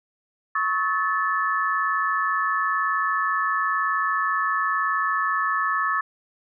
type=tone cluster; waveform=sine; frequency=1107 / 1286 / 1741 Hz; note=C#6 / E6 / A6; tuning=-3 / -43 / -19 cents; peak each=-25 dBFS; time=0.55-6.01 s; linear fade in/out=5 ms; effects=none